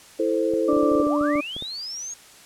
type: chord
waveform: sine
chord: A minor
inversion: second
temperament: equal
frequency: 329.6 / 440 / 523.3 Hz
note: E4 / A4 / C5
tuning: 0 / 0 / 0 cents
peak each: -24 dBFS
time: 0.19-1.03 s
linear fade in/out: 10 ms
type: clicks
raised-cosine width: 2 ms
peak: -23 dBFS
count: 12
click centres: 0.537 / 0.73 / 0.767 / 0.832 / 0.917 / 0.954 / 1.001 / 1.069 / 1.212 / 1.356 / 1.565 / 1.624 s
type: harmonic tone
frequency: 293.7 Hz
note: D4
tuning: in tune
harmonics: 1 / 2 / 4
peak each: -21 / -24 / -27 dBFS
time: 0.68-1.41 s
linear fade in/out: 10 ms
type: linear sweep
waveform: sine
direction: up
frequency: 227.7 to 6645 Hz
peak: -30 dBFS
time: 1.03-2.14 s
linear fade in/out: 5 ms
effects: white hiss -48 dBFS RMS until 2.45 s + low-pass 10000 Hz 12 dB/octave